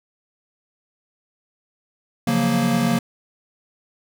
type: chord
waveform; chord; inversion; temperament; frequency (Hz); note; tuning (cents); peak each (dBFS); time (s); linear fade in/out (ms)
square; Gb major seventh; second; equal; 138.59 / 174.61 / 185 / 233.1; Db3 / F3 / Gb3 / Bb3; 0 / 0 / 0 / 0; -26 / -26 / -26 / -20; 2.27-2.99; 5
effects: none